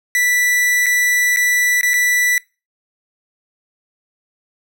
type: tone with dropouts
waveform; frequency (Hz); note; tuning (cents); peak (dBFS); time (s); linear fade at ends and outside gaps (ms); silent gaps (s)
45% pulse; 1970; B6; -5; -13; 0.15-2.38; 1; 0.86-0.865 / 1.362-1.37 / 1.811-1.831 / 1.935-1.939
effects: noise-tail reverb RT60 0.3 s tail -24 dB re dry